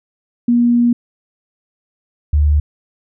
sine tone pair in turn, 239 / 74.03 Hz, A#3 / D2, +43 / +14 cents, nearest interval octave + minor sixth, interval 2029 cents, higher first, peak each -9 dBFS, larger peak neither, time 0.48-0.93 / 2.33-2.6 s, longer first, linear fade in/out 5 ms, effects none

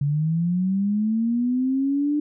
sine linear sweep, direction up, 139.8 to 299 Hz, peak -19 dBFS, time 0.01-2.2 s, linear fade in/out 5 ms, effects none

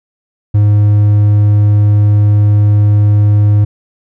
triangle tone, 103.83 Hz, G#2, in tune, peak -3 dBFS, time 0.54-3.65 s, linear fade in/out 10 ms, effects none

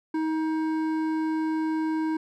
triangle tone with hard clipping, 316.3 Hz, D#4, 29 cents sharp, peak -26 dBFS, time 0.14-2.17 s, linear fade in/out 5 ms, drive 14 dB, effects none

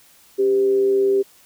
sine tone with frequency modulation, 393.9 Hz, G4, 8 cents sharp, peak -14 dBFS, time 0.38-1.23 s, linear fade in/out 20 ms, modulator 116 Hz, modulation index 0.25, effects white hiss -52 dBFS RMS until 1.45 s

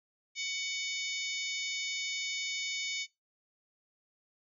harmonic tone with a mistuned harmonic, 748 Hz, F#5, 19 cents sharp, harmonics 3 / 4 / 5 / 6 / 7 / 8 / 9, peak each -37 / -44 / -40 / -45 / -42 / -45 / -42 dBFS, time 0.35-3.07 s, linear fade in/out 50 ms, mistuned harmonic 5, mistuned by -44 cents, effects noise-tail reverb RT60 0.2 s tail -20 dB re dry

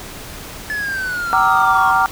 triangle exponential sweep, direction down, 1734 to 1083 Hz, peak -18 dBFS, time 0.7-1.91 s, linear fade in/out 0 ms
sine chord, G minor seventh, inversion none, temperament equal with one note detuned, 764.3 / 932.3 / 1174.7 / 1396.9 Hz, G5 / Bb5 / D6 / F6, -44 / 0 / 0 / 0 cents, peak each -17 dBFS, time 1.33-2.06 s, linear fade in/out 0 ms
effects pink hiss -33 dBFS RMS until 2.11 s

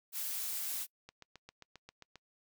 blue noise, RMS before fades -38 dBFS, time 0.12-0.87 s, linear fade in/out 50 ms
click train, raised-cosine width 0.2 ms, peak -33 dBFS, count 9, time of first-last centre 1.09-2.157 s, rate 7.5 Hz
effects noise-tail reverb RT60 0.1 s tail -26 dB re dry

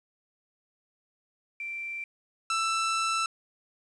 sine / sawtooth tone pair in turn, 2349 / 1328 Hz, D7 / E6, 0 / +12 cents, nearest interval minor seventh, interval 988 cents, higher first, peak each -33 / -22 dBFS, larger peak second, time 1.6-2.04 / 2.5-3.26 s, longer second, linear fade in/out 2 ms, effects resampled to 22050 Hz + 10-bit

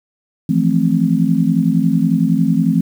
sine chord, F major seventh, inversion third, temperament just, 163.7 / 174.61 / 218.3 / 261.9 Hz, E3 / F3 / A3 / C4, -12 / 0 / -13 / +2 cents, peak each -17 dBFS, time 0.49-2.81 s, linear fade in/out 5 ms, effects 7-bit

